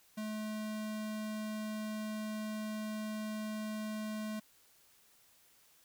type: tone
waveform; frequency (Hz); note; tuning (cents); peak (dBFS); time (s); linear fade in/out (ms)
square; 215; A3; -40; -38; 0.17-4.4; 10
effects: white hiss -66 dBFS RMS until 5.84 s